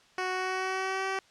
10% pulse tone with pitch glide, 370 to 384.2 Hz, F#4 to G4, 0 to -35 cents, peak -21 dBFS, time 0.18-1.19 s, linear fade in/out 2 ms, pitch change +65 cents, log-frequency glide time 0.31-1.06 s, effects white hiss -60 dBFS RMS until 1.3 s + low-pass 5000 Hz 12 dB/octave

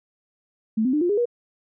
sine tone with pitch steps, 220 / 257.1 / 300.5 / 351.3 / 410.5 / 479.8 Hz, A3 / C4 / D4 / F4 / G#4 / A#4, 0 / -30 / +40 / +10 / -20 / +50 cents, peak -18 dBFS, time 0.77-1.256 s, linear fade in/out 10 ms, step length 81 ms, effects none

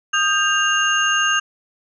sine tone cluster, 1238 / 1588 / 2803 / 6440 Hz, D#6 / G6 / F7 / G8, -9 / +22 / +6 / +46 cents, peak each -21 / -19 / -20 / -25 dBFS, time 0.13-1.4 s, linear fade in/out 10 ms, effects none

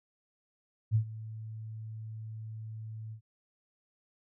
sine tone with ADSR envelope, 110 Hz, A2, in tune, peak -21 dBFS, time 0.91-3.21 s, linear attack 42 ms, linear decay 88 ms, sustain -18 dB, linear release 89 ms, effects none

